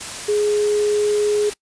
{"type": "tone in noise", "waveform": "sine", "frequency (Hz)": 416.9, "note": "G#4", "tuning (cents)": 7, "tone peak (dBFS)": -15, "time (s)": [0.28, 1.5], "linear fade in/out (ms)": 10, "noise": "white", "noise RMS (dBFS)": -30, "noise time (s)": [0, 1.54], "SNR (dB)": 12, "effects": ["noise-tail reverb RT60 0.1 s tail -23 dB re dry", "resampled to 22050 Hz"]}